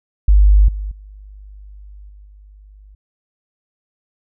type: tone with level steps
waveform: sine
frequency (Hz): 50.3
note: G1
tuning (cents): +45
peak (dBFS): -6 / -21 / -35 / -38 / -40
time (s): 0.28-2.95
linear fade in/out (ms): 5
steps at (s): 0.68 / 0.91 / 2.09 / 2.25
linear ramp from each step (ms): 5
effects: none